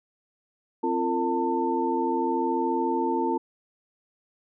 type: tone cluster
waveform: sine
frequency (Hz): 262 / 342.6 / 456.3 / 895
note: C4 / F4 / A#4 / A5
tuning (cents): +2 / -33 / -37 / +29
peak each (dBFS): -29 / -27 / -31 / -27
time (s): 0.83-3.38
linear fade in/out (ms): 10
effects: none